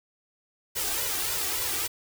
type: noise with flanger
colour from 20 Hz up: white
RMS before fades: -29 dBFS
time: 0.75-1.88 s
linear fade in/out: 20 ms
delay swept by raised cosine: 2 to 2.62 ms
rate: 3.5 Hz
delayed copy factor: +0.85
effects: none